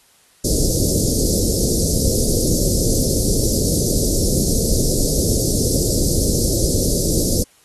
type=band-stop noise; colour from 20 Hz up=pink; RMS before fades=-18 dBFS; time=0.44-7.43 s; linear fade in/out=5 ms; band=550 to 4700 Hz; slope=48 dB/octave; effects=white hiss -54 dBFS RMS until 7.64 s + AAC 32 kbps